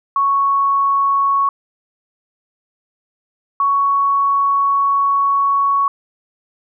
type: tone pair in turn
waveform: sine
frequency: 1109 / 1114.6 Hz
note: C#6 / C#6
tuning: 0 / +9 cents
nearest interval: unison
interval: 9 cents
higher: second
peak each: -12 dBFS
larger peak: neither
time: 0.16-1.49 / 3.6-5.88 s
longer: second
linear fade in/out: 2 ms
effects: none